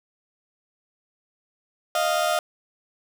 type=tone pair together; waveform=30% pulse; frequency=621 / 698.5 Hz; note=D#5 / F5; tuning=-3 / 0 cents; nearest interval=major second; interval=203 cents; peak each=-21 dBFS; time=1.95-2.39 s; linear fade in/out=2 ms; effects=none